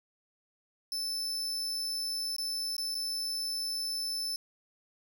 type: tone with dropouts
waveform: 40% pulse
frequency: 5274 Hz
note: E8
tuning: in tune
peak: -31 dBFS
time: 0.92-4.36 s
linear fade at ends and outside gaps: 1 ms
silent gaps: 2.364-2.383 / 2.766-2.781 / 2.945-2.951 s
effects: none